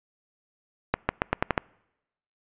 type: accelerating click train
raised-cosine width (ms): 0.5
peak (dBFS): -6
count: 7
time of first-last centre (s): 0.94-1.578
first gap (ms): 150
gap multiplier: 0.86
effects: noise-tail reverb RT60 0.9 s tail -26 dB re dry + resampled to 8000 Hz